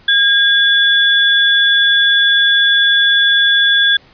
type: tone pair together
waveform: sine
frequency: 1622 / 3433 Hz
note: G#6 / A7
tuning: -41 / -43 cents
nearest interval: octave + minor second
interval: 1298 cents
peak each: -11 dBFS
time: 0.08-3.97 s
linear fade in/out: 5 ms
effects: pink hiss -46 dBFS RMS until 4.13 s + resampled to 11025 Hz